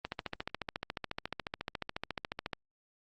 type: click train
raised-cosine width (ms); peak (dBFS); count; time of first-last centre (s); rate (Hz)
0.3; -19; 36; 0.05-2.532; 14.1
effects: Opus 32 kbps